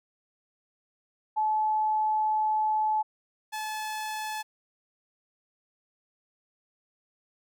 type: tone pair in turn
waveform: sine / sawtooth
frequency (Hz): 862 / 862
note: A5 / A5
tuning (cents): -36 / -36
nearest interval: unison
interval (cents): 0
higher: neither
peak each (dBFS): -23 / -28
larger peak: first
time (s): 1.36-3.03 / 3.52-4.43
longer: first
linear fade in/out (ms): 20
effects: none